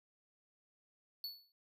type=tone with exponential decay; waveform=square; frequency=4435 Hz; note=C#8; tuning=in tune; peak=-38 dBFS; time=1.24-1.52 s; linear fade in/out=1 ms; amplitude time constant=60 ms; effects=none